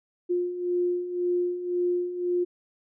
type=beating tone pair; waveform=sine; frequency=353.3 / 355.2 Hz; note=F4 / F4; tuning=+20 / +29 cents; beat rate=1.9 Hz; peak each=-31 / -25 dBFS; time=0.29-2.45 s; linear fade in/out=20 ms; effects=none